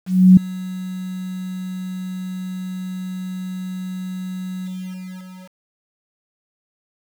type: tone with ADSR envelope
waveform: sine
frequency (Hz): 185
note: F#3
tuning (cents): 0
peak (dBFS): -3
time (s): 0.06-5.61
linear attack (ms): 310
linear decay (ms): 4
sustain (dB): -22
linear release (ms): 960
effects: 7-bit